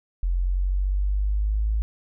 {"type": "linear sweep", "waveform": "sine", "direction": "up", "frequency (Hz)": [43.6, 54.1], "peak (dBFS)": -20, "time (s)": [0.23, 1.82], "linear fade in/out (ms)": 0, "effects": []}